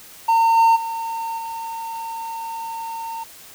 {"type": "tone with level steps", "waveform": "triangle", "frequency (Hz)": 911, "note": "A#5", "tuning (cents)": -40, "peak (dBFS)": [-11, -9, -22, -25], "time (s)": [0.28, 3.24], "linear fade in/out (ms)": 10, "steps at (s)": [0.56, 0.75, 1.37], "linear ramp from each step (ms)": 20, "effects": ["white hiss -43 dBFS RMS until 3.54 s"]}